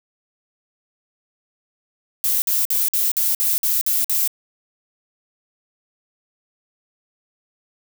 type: noise bursts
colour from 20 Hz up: violet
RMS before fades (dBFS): -19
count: 9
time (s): 2.24-4.276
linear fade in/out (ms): 0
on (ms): 180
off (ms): 52
effects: none